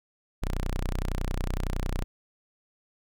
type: tone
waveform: sawtooth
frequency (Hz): 30.87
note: B0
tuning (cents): 0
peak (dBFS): -23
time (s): 0.42-2.04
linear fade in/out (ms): 0
effects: none